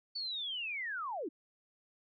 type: linear sweep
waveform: sine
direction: down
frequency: 4534 to 263.6 Hz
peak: -36 dBFS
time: 0.15-1.29 s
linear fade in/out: 10 ms
effects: AAC 64 kbps